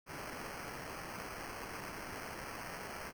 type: noise with sample-and-hold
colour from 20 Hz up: white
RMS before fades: -45 dBFS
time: 0.06-3.13 s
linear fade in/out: 50 ms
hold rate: 3675 Hz
effects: none